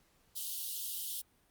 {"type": "high-pass noise", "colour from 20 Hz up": "white", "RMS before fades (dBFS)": -39, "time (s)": [0.35, 1.22], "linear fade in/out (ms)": 20, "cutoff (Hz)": 2900, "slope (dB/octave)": 96, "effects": ["pink hiss -70 dBFS RMS until 1.5 s", "Opus 48 kbps"]}